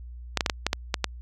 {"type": "clicks", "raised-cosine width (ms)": 0.2, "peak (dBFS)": -5, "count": 8, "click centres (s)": [0.373, 0.408, 0.462, 0.498, 0.666, 0.731, 0.942, 1.043], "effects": ["added 60 Hz sine -38 dBFS peak until 1.21 s"]}